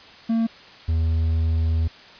triangle tone pair in turn, 227.2 / 81.05 Hz, A#3 / E2, -44 / -29 cents, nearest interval octave + tritone, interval 1785 cents, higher first, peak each -16 dBFS, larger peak neither, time 0.29-0.47 / 0.88-1.88 s, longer second, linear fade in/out 10 ms, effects white hiss -45 dBFS RMS until 2.19 s + resampled to 11025 Hz

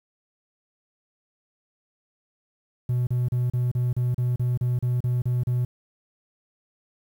triangle tone bursts, 123.47 Hz, B2, in tune, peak -18 dBFS, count 13, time 2.89-5.65 s, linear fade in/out 5 ms, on 180 ms, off 35 ms, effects tanh soft clip ceiling -15 dBFS + 9-bit

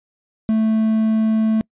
triangle tone with quantisation, 220 Hz, A3, in tune, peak -12 dBFS, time 0.49-1.61 s, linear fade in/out 0 ms, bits 6, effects noise-tail reverb RT60 0.1 s tail -26 dB re dry + resampled to 8000 Hz

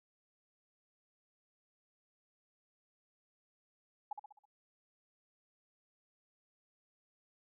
sine tone with echo, 834 Hz, G#5, 7 cents sharp, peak -35 dBFS, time 4.11-4.13 s, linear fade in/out 5 ms, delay 65 ms, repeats 5, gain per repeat -6 dB, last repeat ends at 4.455 s, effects none

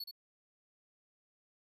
square tone with echo, 4407 Hz, C#8, 11 cents flat, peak -40 dBFS, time 0-0.04 s, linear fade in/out 5 ms, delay 72 ms, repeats 1, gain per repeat -5 dB, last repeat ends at 0.112 s, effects none

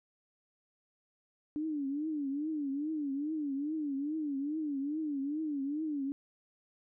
sine tone with vibrato, 293.1 Hz, D4, 3 cents flat, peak -32 dBFS, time 1.56-6.12 s, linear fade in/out 0 ms, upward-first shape triangle, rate 2.4 Hz, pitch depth 160 cents each way, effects none

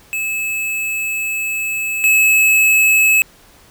square tone pair in turn, 2600 / 2589 Hz, E7 / E7, -24 / -32 cents, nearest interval unison, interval 8 cents, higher first, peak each -19 / -10 dBFS, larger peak second, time 0.13-2.04 / 2.04-3.22 s, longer first, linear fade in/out 0 ms, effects pink hiss -47 dBFS RMS until 3.7 s

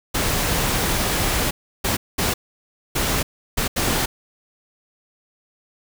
pink noise bursts at uneven times, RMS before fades -21 dBFS, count 6, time 0.14-1.51 / 1.84-1.97 / 2.18-2.34 / 2.95-3.23 / 3.57-3.68 / 3.76-4.06 s, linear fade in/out 10 ms, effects none

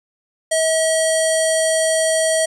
square tone with low-pass filter, 642 Hz, E5, 46 cents flat, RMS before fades -17 dBFS, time 0.51-2.46 s, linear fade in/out 10 ms, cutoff 8900 Hz, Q 7.9, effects none

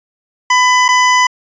25% pulse tone with dropouts, 1000 Hz, B5, 21 cents sharp, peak -4 dBFS, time 0.5-1.27 s, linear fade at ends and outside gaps 5 ms, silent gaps 0.882-0.887 s, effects resampled to 16000 Hz

